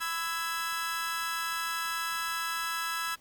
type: chord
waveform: sawtooth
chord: E major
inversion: second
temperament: equal with one note detuned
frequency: 1002.1 / 1318.5 / 1661.2 Hz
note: B5 / E6 / G#6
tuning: +25 / 0 / 0 cents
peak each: -35 / -30 / -32 dBFS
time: 0-3.16 s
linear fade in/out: 20 ms
effects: pink hiss -61 dBFS RMS until 3.2 s